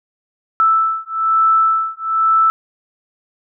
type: beating tone pair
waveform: sine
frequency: 1318.5 / 1319.6 Hz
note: E6 / E6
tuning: 0 / +1 cents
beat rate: 1.1 Hz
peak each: -15 dBFS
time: 0.6-2.5 s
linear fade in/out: 0 ms
effects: none